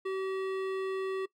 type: tone with hard clipping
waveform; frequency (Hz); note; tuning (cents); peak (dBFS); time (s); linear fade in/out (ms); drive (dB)
sine; 382.1; G4; -44; -33; 0.05-1.26; 10; 14
effects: noise-tail reverb RT60 0.1 s tail -20 dB re dry